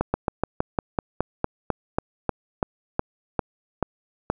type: slowing click train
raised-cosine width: 1 ms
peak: -7 dBFS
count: 17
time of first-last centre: 0.01-4.3 s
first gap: 130 ms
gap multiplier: 1.09
effects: none